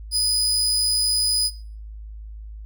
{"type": "tone", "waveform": "30% pulse", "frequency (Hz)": 4978, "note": "D#8", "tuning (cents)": 0, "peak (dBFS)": -15, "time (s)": [0.11, 1.51], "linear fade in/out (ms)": 50, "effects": ["noise-tail reverb RT60 0.5 s tail -21 dB re dry", "added 53 Hz sine -34 dBFS peak until 2.65 s"]}